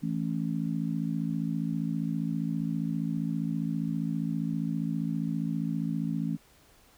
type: chord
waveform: sine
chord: A major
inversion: second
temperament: just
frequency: 165 / 220 / 275 Hz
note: E3 / A3 / C#4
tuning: +2 / 0 / -14 cents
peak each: -31 / -32 / -34 dBFS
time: 0.02-6.37 s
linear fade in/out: 20 ms
effects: pink hiss -60 dBFS RMS until 6.97 s